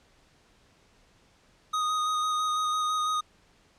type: tone with vibrato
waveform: square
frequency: 1244.5 Hz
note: D#6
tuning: in tune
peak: -26 dBFS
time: 1.73-3.21 s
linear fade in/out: 10 ms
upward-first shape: square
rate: 6 Hz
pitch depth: 12 cents each way
effects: pink hiss -62 dBFS RMS until 3.78 s + low-pass 7000 Hz 12 dB/octave